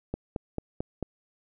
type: click train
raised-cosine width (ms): 2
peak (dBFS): -17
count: 5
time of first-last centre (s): 0.14-1.027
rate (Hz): 4.51
effects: none